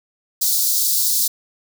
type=high-pass noise; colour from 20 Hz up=white; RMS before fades=-18 dBFS; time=0.41-1.28 s; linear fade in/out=10 ms; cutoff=4000 Hz; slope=48 dB/octave; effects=none